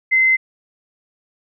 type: tone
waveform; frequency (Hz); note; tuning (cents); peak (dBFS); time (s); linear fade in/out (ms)
sine; 2062; C7; -26; -11; 0.11-0.37; 20
effects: none